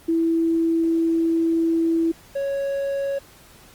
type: tone pair in turn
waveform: sine / triangle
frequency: 329.6 / 554.3 Hz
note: E4 / C#5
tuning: 0 / 0 cents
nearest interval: major sixth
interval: 900 cents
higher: second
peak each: -17 / -20 dBFS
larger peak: first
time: 0.08-2.12 / 2.35-3.19 s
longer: first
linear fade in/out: 10 ms
effects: pink hiss -49 dBFS RMS until 3.74 s + Opus 24 kbps